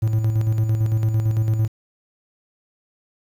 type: tone with tremolo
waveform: triangle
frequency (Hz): 110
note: A2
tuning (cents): 0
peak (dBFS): -13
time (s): 0.02-1.68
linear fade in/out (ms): 10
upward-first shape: square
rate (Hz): 8.9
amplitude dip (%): 45
effects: 8-bit